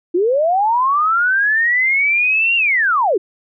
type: linear two-way sweep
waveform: sine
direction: up then down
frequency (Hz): 329.6 to 2794 to 329.6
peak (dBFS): -12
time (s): 0.14-3.18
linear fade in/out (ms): 10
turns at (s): 2.56
effects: none